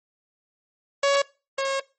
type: tone pair in turn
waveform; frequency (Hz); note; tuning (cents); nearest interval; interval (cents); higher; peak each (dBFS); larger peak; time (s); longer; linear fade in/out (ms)
sawtooth; 560 / 543.4; C#5 / C#5; +18 / -35; minor second; 53; first; -14 / -19; first; 1.03-1.22 / 1.58-1.8; second; 5
effects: noise-tail reverb RT60 0.3 s tail -21 dB re dry + MP3 32 kbps